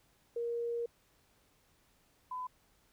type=tone pair in turn; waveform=sine; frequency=470.3 / 1006.9 Hz; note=A#4 / B5; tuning=+15 / +33 cents; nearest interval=octave + minor second; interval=1318 cents; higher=second; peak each=-33 / -37 dBFS; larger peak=first; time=0.36-0.86 / 2.31-2.47 s; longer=first; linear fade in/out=5 ms; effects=pink hiss -70 dBFS RMS until 2.92 s